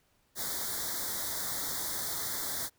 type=band-stop noise; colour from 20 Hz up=white; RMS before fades=-35 dBFS; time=0.35-2.7 s; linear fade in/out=50 ms; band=2100 to 3400 Hz; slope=96 dB/octave; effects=pink hiss -71 dBFS RMS until 2.78 s